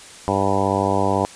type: harmonic tone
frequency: 98 Hz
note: G2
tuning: in tune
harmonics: 1 / 2 / 3 / 4 / 5 / 6 / 7 / 8 / 9 / 10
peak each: -26 / -26 / -26 / -26 / -26 / -26 / -26 / -26 / -26 / -26 dBFS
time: 0.28-1.25 s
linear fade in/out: 0 ms
effects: white hiss -41 dBFS RMS until 1.35 s + resampled to 22050 Hz